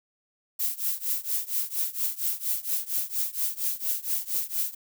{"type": "noise with tremolo", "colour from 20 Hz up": "violet", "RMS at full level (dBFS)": -25, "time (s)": [0.59, 4.75], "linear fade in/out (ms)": 10, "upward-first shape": "triangle", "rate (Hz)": 4.3, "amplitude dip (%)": 95, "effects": []}